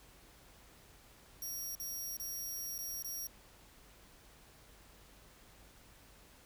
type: tone with dropouts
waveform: 15% pulse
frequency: 5660 Hz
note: F8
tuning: 22 cents sharp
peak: -34 dBFS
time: 1.42-3.27 s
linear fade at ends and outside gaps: 2 ms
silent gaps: 1.752-1.799 / 2.169-2.198 / 2.781-2.788 / 3.025-3.045 s
effects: added 50 Hz sine -66 dBFS peak until 6.45 s + pink hiss -61 dBFS RMS until 6.45 s

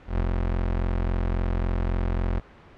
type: tone with ADSR envelope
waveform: 30% pulse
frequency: 43.65 Hz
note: F1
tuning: in tune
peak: -17 dBFS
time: 0.06-2.4 s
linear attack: 140 ms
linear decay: 5 ms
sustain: -3 dB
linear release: 8 ms
effects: pink hiss -49 dBFS RMS until 2.77 s + low-pass 2000 Hz 12 dB/octave

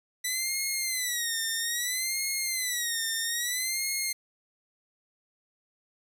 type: tone with vibrato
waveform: 10% pulse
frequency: 1975.5 Hz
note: B6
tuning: in tune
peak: -19 dBFS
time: 0.24-4.13 s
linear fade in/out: 10 ms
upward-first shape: sine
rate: 0.61 Hz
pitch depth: 150 cents each way
effects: none

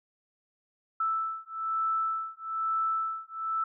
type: beating tone pair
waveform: sine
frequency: 1318.5 / 1319.6 Hz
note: E6 / E6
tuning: 0 / +1 cents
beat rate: 1.1 Hz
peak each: -31 / -31 dBFS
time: 1-3.64 s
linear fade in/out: 5 ms
effects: none

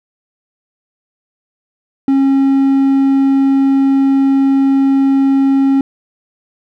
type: tone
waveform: triangle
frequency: 271.9 Hz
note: C#4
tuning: 33 cents flat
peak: -6 dBFS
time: 2.08-5.81 s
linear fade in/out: 2 ms
effects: none

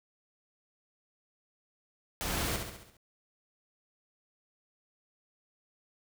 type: noise with echo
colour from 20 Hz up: pink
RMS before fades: -34 dBFS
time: 2.21-2.56 s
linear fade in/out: 0 ms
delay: 68 ms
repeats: 6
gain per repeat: -5 dB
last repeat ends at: 2.968 s
effects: none

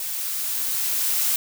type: noise with level ramp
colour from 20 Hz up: blue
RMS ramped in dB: -29 to -21 dBFS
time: 0-1.36 s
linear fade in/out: 2 ms
effects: none

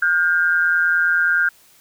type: tone pair together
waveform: sine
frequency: 1422.4 / 1592 Hz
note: F6 / G6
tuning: +31 / +26 cents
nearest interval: major second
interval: 195 cents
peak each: -17 dBFS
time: 0.02-1.49 s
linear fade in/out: 5 ms
effects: white hiss -52 dBFS RMS until 1.8 s

